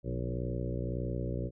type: harmonic tone with a mistuned harmonic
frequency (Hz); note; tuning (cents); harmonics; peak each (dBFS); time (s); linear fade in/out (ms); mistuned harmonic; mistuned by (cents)
61.74; B1; 0; 1 / 2 / 3 / 4 / 5 / 6 / 7 / 8 / 9; -37 / -36 / -41 / -44 / -43 / -43 / -45 / -45 / -44; 0.03-1.51; 50; 3; -50
effects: none